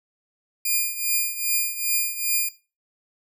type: tone with tremolo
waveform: 5% pulse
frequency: 2420 Hz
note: D#7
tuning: 49 cents flat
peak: -9 dBFS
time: 0.65-2.49 s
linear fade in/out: 5 ms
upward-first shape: triangle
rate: 2.5 Hz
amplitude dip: 80%
effects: noise-tail reverb RT60 0.3 s tail -17 dB re dry